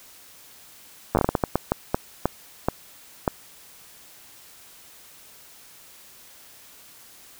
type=slowing click train; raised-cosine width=1 ms; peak=-5 dBFS; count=15; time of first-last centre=1.15-3.278 s; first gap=9 ms; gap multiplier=1.38; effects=white hiss -49 dBFS RMS until 7.39 s